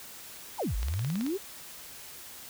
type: exponential two-way sweep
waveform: sine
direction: down then up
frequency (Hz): 1069 to 47.04 to 419.1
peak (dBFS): -28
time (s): 0.58-1.38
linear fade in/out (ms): 20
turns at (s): 0.76
type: click train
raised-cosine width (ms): 0.2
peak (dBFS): -22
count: 9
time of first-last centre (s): 0.83-1.265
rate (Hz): 18.4
effects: white hiss -46 dBFS RMS until 2.49 s